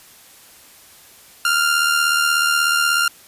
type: tone with amplitude modulation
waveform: sawtooth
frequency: 1396.9 Hz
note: F6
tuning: in tune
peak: -9 dBFS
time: 1.45-3.08 s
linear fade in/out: 2 ms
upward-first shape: sine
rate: 76.5 Hz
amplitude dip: 50%
effects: white hiss -46 dBFS RMS until 3.27 s + resampled to 32000 Hz